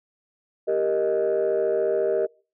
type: chord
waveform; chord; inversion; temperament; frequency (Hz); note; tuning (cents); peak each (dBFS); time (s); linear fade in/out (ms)
sine; Eb major; first; equal; 392 / 466.2 / 622.3; G4 / Bb4 / Eb5; 0 / 0 / 0; -23; 0.67-2.27; 20
effects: noise-tail reverb RT60 0.4 s tail -26 dB re dry + tanh soft clip ceiling -15 dBFS

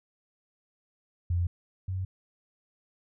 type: tone pair in turn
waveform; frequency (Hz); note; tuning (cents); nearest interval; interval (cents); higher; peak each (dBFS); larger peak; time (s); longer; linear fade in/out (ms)
sine; 87.31 / 93.7; F2 / F#2; 0 / +22; minor second; 122; second; -24 / -29; first; 1.3-1.47 / 1.88-2.05; neither; 5
effects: none

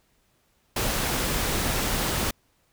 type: noise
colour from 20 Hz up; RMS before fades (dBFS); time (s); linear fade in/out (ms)
pink; -26; 0.76-2.31; 5
effects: pink hiss -67 dBFS RMS until 2.72 s

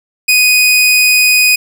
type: tone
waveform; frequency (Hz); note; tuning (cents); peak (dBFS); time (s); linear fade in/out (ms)
sawtooth; 2490; D#7; +1; -3; 0.28-1.56; 10
effects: none

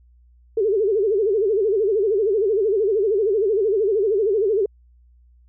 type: tone with vibrato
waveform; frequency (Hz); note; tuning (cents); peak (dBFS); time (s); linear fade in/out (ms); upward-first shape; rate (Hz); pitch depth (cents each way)
sine; 415.3; G#4; 0; -16; 0.57-4.66; 5; sine; 13; 160
effects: added 60 Hz sine -50 dBFS peak until 5.48 s

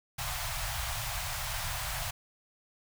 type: band-stop noise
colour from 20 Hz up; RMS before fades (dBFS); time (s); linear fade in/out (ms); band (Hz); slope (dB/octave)
pink; -35; 0.18-2.11; 10; 140 to 640; 48
effects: none

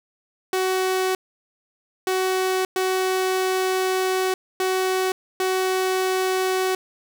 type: tone bursts at uneven times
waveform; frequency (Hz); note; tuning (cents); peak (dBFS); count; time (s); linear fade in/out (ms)
sawtooth; 374.6; F#4; +21; -16; 5; 0.53-1.15 / 2.07-2.65 / 2.76-4.34 / 4.6-5.12 / 5.4-6.75; 2
effects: none

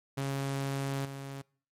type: tone with level steps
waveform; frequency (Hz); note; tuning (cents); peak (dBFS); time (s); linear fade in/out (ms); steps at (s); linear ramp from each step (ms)
sawtooth; 137.4; C#3; -15; -27 / -35; 0.17-1.42; 10; 1.05; 5
effects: noise-tail reverb RT60 0.5 s tail -25 dB re dry + MP3 64 kbps

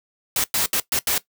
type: noise bursts at uneven times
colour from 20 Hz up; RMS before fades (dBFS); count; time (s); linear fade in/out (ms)
white; -21; 5; 0.36-0.44 / 0.54-0.66 / 0.73-0.8 / 0.92-0.99 / 1.07-1.18; 2
effects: noise-tail reverb RT60 0.1 s tail -17 dB re dry

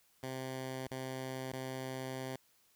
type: tone with dropouts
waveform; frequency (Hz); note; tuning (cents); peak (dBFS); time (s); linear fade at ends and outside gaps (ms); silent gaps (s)
10% pulse; 130.81; C3; 0; -31; 0.23-2.36; 2; 0.872-0.912 / 1.519-1.531
effects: white hiss -70 dBFS RMS until 2.75 s

